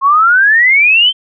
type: exponential sweep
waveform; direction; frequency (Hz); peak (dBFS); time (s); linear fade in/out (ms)
sine; up; 1067 to 3163; -5; 0.01-1.13; 50
effects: none